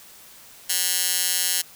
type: tone with high-pass filter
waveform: 15% pulse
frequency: 180 Hz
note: F#3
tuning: 47 cents flat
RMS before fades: -23 dBFS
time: 0.69-1.62 s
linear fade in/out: 10 ms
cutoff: 4800 Hz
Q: 0.56
effects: white hiss -47 dBFS RMS until 1.75 s